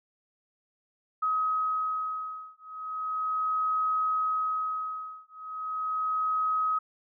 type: beating tone pair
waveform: sine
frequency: 1268 / 1268.37 Hz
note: D#6 / D#6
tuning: +32 / +33 cents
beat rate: 0.37 Hz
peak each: -30 dBFS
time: 1.22-6.79 s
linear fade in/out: 10 ms
effects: none